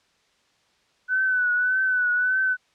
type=tone with vibrato; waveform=sine; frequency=1498 Hz; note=F#6; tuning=21 cents sharp; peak=-19 dBFS; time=1.08-2.57 s; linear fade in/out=50 ms; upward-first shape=triangle; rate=1.7 Hz; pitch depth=52 cents each way; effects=white hiss -64 dBFS RMS until 2.74 s + low-pass 5000 Hz 12 dB/octave